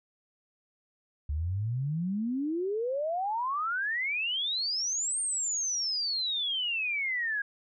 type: exponential two-way sweep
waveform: sine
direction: up then down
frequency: 70 to 8830 to 1622 Hz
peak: -28 dBFS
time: 1.29-7.42 s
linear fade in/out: 5 ms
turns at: 5.2 s
effects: none